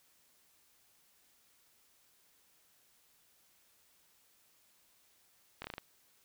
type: slowing click train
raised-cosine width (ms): 0.3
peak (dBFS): -25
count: 6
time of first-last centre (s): 5.62-5.781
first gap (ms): 23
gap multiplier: 1.17
effects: white hiss -69 dBFS RMS until 6.24 s